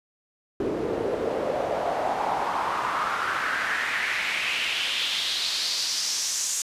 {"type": "noise with band-pass filter sweep", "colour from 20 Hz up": "pink", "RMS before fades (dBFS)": -27, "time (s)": [0.6, 6.62], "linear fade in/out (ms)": 2, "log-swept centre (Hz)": [360, 7100], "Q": 3.2, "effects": ["resampled to 32000 Hz"]}